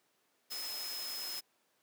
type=tone in noise; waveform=sine; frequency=5140 Hz; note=E8; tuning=45 cents flat; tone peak=-40 dBFS; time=0.5-1.41 s; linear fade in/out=20 ms; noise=white; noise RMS=-44 dBFS; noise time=0.5-1.41 s; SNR=+1 dB; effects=pink hiss -74 dBFS RMS until 1.82 s + high-pass 300 Hz 12 dB/octave